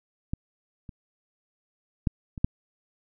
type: clicks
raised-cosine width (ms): 5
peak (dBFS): -16 / -28 / -10 / -24 / -8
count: 5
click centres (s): 0.335 / 0.892 / 2.072 / 2.378 / 2.445
effects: none